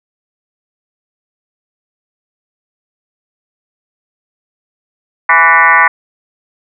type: tone with frequency modulation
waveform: sine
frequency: 1480 Hz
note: F#6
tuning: in tune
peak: -4 dBFS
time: 5.29-5.88 s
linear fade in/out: 5 ms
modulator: 162 Hz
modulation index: 3.7
effects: none